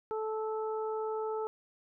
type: harmonic tone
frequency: 436.6 Hz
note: A4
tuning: 13 cents flat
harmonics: 1 / 2 / 3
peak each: -33 / -39 / -43 dBFS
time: 0.11-1.47 s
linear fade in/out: 0 ms
effects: none